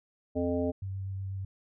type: harmonic tone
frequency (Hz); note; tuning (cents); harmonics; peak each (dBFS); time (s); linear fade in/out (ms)
87.31; F2; 0; 1 / 3 / 5 / 7 / 9; -35 / -30 / -33 / -33 / -45; 0.35-0.72; 20
type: tone with vibrato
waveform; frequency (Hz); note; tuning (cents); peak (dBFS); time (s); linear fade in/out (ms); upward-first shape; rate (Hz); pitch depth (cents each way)
sine; 96.4; G2; -28; -33; 0.82-1.45; 5; square; 8.2; 9
effects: none